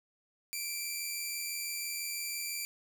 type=tone pair together; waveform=10% pulse; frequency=2325 / 2411 Hz; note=D7 / D7; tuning=-18 / +45 cents; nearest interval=minor second; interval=63 cents; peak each=-28 / -31 dBFS; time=0.53-2.65 s; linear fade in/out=0 ms; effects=none